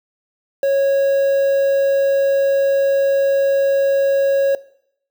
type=tone with quantisation; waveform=triangle; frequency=550 Hz; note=C#5; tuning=14 cents flat; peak=-11 dBFS; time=0.63-4.55 s; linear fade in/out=2 ms; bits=6; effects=noise-tail reverb RT60 0.7 s tail -19 dB re dry